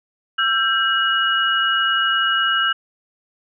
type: tone cluster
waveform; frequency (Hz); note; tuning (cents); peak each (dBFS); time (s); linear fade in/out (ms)
sine; 1344 / 1581 / 2900; E6 / G6 / F#7; +33 / +14 / -35; -20; 0.38-2.73; 10
effects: none